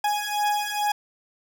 40% pulse beating tone pair, 830.6 / 832.9 Hz, G#5 / G#5, 0 / +5 cents, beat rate 2.3 Hz, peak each -25 dBFS, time 0.04-0.92 s, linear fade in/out 5 ms, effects 8-bit

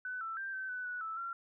sine tone with pitch steps, 1502 / 1330 / 1577 / 1539 / 1497 / 1474 / 1315 / 1369 Hz, F#6 / E6 / G6 / G6 / F#6 / F#6 / E6 / F6, +26 / +15 / +10 / -32 / +20 / -7 / -5 / -35 cents, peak -37 dBFS, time 0.05-1.33 s, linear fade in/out 2 ms, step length 160 ms, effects none

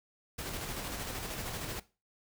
pink noise with tremolo, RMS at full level -38 dBFS, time 0.38-1.8 s, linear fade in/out 10 ms, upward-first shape square, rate 13 Hz, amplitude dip 30%, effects noise-tail reverb RT60 0.3 s tail -18 dB re dry

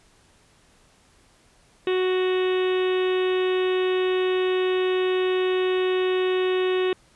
harmonic tone, 370 Hz, F#4, in tune, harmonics 1 / 2 / 3 / 4 / 5 / 6 / 7 / 8 / 9 / 10, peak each -20 / -37 / -35 / -40 / -36 / -42 / -36 / -38 / -43 / -40 dBFS, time 1.87-6.93 s, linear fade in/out 2 ms, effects pink hiss -58 dBFS RMS until 7.15 s + resampled to 24000 Hz

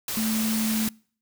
sine tone in noise, 220 Hz, A3, in tune, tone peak -24 dBFS, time 0.17-0.88 s, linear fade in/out 2 ms, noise white, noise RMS -30 dBFS, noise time 0.08-0.89 s, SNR +3 dB, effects noise-tail reverb RT60 0.5 s tail -26 dB re dry

